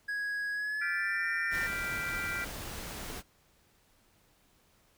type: tone with pitch glide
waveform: triangle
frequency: 1661.2 to 1811.6 Hz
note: G#6 to A#6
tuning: 0 to -50 cents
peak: -30 dBFS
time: 0.08-1.67 s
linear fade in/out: 10 ms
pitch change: +150 cents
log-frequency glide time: 0.52-1.26 s
type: chord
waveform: sine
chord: G dominant seventh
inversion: third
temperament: equal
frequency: 1396.9 / 1568 / 1975.5 / 2349 Hz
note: F6 / G6 / B6 / D7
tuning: 0 / 0 / 0 / 0 cents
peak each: -37 / -40 / -39 / -39 dBFS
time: 0.81-2.45 s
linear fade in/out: 10 ms
type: noise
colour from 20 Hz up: pink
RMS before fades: -41 dBFS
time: 1.5-3.23 s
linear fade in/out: 50 ms
effects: pink hiss -67 dBFS RMS until 4.97 s